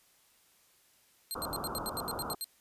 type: tone bursts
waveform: 10% pulse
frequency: 4186 Hz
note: C8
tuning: in tune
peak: -27 dBFS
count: 11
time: 1.31-2.443 s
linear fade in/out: 0 ms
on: 33 ms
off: 77 ms
type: low-pass noise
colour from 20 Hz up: white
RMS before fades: -39 dBFS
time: 1.35-2.35 s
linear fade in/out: 5 ms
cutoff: 1400 Hz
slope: 96 dB/octave
effects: white hiss -66 dBFS RMS until 2.6 s + resampled to 32000 Hz